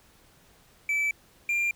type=tone pair in turn; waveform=triangle; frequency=2312 / 2388 Hz; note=D7 / D7; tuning=-28 / +28 cents; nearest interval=minor second; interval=56 cents; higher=second; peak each=-22 dBFS; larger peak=neither; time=0.89-1.11 / 1.49-1.71 s; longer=neither; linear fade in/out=2 ms; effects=pink hiss -59 dBFS RMS until 1.75 s